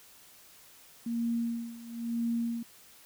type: tone with tremolo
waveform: sine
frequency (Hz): 233.1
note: A#3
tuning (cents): 0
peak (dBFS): -27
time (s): 1.06-2.63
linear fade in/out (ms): 5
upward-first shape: sine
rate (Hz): 1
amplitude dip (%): 85
effects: white hiss -56 dBFS RMS until 3.05 s